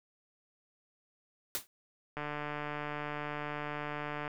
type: noise with exponential decay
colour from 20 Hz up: white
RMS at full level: -31 dBFS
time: 1.55-1.67 s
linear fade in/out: 0 ms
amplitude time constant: 26 ms
type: click train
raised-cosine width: 0.5 ms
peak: -23 dBFS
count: 313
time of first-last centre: 2.17-4.278 s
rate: 148 Hz
effects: none